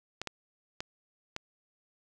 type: clicks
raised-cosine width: 0.2 ms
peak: -18 dBFS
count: 4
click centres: 0.216 / 0.273 / 0.805 / 1.364 s
effects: none